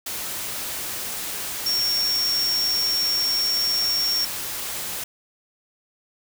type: tone in noise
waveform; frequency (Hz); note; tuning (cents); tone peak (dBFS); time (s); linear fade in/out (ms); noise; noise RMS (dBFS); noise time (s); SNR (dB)
sine; 5510; F8; -24; -20; 1.66-4.25; 5; white; -30; 0.06-5.04; +7
effects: none